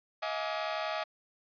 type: tone cluster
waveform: sawtooth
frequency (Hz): 638 / 709 / 836 / 1164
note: D#5 / F5 / G#5 / D6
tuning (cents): +43 / +26 / +11 / -16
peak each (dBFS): -31 / -36 / -35 / -37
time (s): 0.22-1.04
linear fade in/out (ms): 10
effects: resampled to 11025 Hz